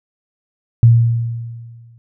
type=tone with exponential decay; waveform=sine; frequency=116.54 Hz; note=A#2; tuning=in tune; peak=-3 dBFS; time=0.83-1.98 s; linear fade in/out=0 ms; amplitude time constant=250 ms; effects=none